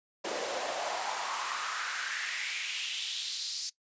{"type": "noise with high-pass filter sweep", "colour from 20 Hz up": "pink", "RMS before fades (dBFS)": -35, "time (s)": [0.24, 3.7], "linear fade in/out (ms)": 10, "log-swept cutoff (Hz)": [450, 5100], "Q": 3.3, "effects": ["noise-tail reverb RT60 0.1 s tail -19 dB re dry", "resampled to 16000 Hz"]}